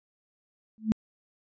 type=tone with exponential growth; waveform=sine; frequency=218.5 Hz; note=A3; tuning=12 cents flat; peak=-16 dBFS; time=0.78-0.92 s; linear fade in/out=0 ms; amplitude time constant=30 ms; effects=resampled to 16000 Hz